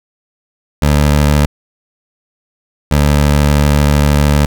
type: tone pair in turn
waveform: 20% pulse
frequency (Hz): 73.42 / 72.95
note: D2 / D2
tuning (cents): 0 / -11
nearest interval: unison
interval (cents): 11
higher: first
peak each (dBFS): -3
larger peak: neither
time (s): 0.82-1.46 / 2.91-4.46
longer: second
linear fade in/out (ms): 5
effects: none

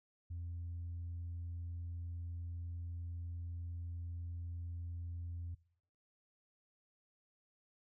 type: tone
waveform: sine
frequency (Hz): 85.8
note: F2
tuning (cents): -30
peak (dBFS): -39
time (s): 0.3-5.55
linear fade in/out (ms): 10
effects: noise-tail reverb RT60 0.7 s tail -23 dB re dry + tanh soft clip ceiling -38 dBFS

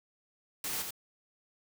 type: noise with echo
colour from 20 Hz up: white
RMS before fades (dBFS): -36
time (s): 0.64-0.82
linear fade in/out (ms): 2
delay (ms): 87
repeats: 1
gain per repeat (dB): -4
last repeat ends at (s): 0.907
effects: none

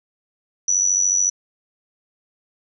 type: tone with amplitude modulation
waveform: sine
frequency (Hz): 5920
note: F#8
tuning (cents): 0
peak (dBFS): -12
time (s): 0.68-1.3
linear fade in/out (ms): 5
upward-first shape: sine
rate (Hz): 93.8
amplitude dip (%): 75
effects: none

